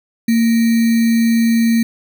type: tone with sample-and-hold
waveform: sine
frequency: 229.2 Hz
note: A#3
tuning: 29 cents flat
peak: -10 dBFS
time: 0.28-1.83 s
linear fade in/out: 5 ms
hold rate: 2100 Hz
effects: none